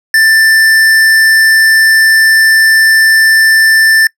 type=tone with tanh clipping; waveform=sine; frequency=1774 Hz; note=A6; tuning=14 cents sharp; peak=-6 dBFS; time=0.14-4.07 s; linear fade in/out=2 ms; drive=16 dB; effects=noise-tail reverb RT60 0.1 s tail -24 dB re dry